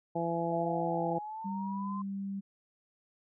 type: harmonic tone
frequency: 168.4 Hz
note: E3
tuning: 37 cents sharp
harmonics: 1 / 2 / 3 / 4 / 5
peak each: -36 / -36 / -36 / -36 / -36 dBFS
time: 0.15-1.19 s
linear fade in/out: 10 ms
type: linear sweep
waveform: sine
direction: up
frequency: 655 to 1046.5 Hz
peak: -38 dBFS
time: 0.51-2.02 s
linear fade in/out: 5 ms
type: tone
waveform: sine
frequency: 196.7 Hz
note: G3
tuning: 6 cents sharp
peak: -34 dBFS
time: 1.44-2.41 s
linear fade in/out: 20 ms
effects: none